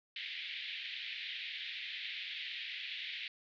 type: band-pass noise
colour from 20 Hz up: white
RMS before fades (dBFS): -43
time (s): 0.16-3.28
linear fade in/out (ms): 2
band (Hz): 1900 to 3800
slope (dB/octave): 48
effects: none